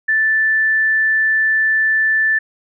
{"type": "tone", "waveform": "sine", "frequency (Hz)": 1760, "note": "A6", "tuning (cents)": 0, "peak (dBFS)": -12, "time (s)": [0.08, 2.39], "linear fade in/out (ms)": 10, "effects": []}